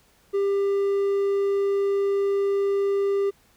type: tone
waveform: triangle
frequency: 397.6 Hz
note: G4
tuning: 25 cents sharp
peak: -18 dBFS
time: 0.33-3.31 s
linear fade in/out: 20 ms
effects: pink hiss -60 dBFS RMS until 3.56 s